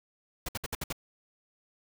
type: noise bursts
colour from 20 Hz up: pink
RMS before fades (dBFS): -34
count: 6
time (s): 0.46-0.927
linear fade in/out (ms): 5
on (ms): 27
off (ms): 61
effects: none